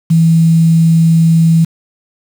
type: tone with quantisation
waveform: sine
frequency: 164 Hz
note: E3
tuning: 9 cents flat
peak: -5 dBFS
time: 0.1-1.65 s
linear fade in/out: 10 ms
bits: 5
effects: none